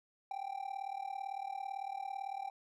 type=tone with amplitude modulation; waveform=triangle; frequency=784 Hz; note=G5; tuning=in tune; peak=-33 dBFS; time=0.31-2.5 s; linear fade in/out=2 ms; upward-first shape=sine; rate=37.9 Hz; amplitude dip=90%; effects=none